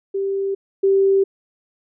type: tone pair in turn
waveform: sine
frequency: 392 / 390 Hz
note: G4 / G4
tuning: 0 / -9 cents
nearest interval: unison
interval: 9 cents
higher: first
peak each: -19 / -12 dBFS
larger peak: second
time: 0.14-0.55 / 0.83-1.24 s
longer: neither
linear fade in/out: 10 ms
effects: none